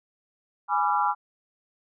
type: chord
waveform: sine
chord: G# diminished seventh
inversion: none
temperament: equal with one note detuned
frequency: 830.6 / 987.8 / 1174.7 / 1366.6 Hz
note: G#5 / B5 / D6 / F6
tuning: 0 / 0 / 0 / -38 cents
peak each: -25 / -26 / -28 / -28 dBFS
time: 0.68-1.15 s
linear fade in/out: 50 ms
effects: none